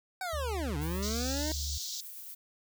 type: linear two-way sweep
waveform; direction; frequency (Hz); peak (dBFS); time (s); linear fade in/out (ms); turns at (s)
25% pulse; down then up; 770 to 140 to 316.2; -30; 0.21-1.52; 2; 0.77
type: tone with pitch glide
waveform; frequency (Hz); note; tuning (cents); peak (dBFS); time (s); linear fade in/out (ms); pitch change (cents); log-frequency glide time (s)
sine; 73.42 to 71.45; D2 to D2; 0 to -47; -34; 0.33-1.78; 5; -47; 0.92-1.03
type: noise with tremolo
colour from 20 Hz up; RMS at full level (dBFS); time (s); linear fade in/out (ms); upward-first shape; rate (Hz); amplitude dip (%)
violet; -44; 0.81-2.35; 10; sine; 8.9; 25
type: band-pass noise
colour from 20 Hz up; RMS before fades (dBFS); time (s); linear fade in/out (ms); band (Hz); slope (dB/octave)
white; -39; 1.02-2.01; 10; 3700 to 7000; 48
effects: none